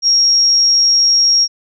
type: tone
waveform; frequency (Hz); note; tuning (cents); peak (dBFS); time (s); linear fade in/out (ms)
sine; 5588; F8; 0; -8; 0.02-1.48; 50
effects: none